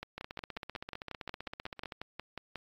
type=two click trains; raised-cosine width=0.3 ms; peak=-23 / -24 dBFS; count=15 / 28; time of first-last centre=0.03-2.557 / 0.18-1.922 s; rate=5.54 / 15.5 Hz; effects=AAC 32 kbps